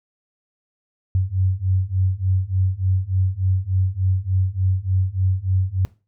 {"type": "beating tone pair", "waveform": "sine", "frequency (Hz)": [92.2, 95.6], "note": ["F#2", "G2"], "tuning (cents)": [-6, -43], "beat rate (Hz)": 3.4, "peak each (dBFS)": [-21, -20], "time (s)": [1.15, 5.85], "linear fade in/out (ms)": 0, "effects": ["noise-tail reverb RT60 0.3 s tail -19 dB re dry"]}